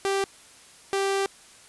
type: tone pair in turn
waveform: sawtooth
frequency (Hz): 392 / 392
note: G4 / G4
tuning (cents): 0 / 0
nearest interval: unison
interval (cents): 0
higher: neither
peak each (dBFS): -19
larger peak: neither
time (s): 0.05-0.24 / 0.93-1.26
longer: second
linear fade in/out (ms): 0
effects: white hiss -51 dBFS RMS until 1.68 s + resampled to 24000 Hz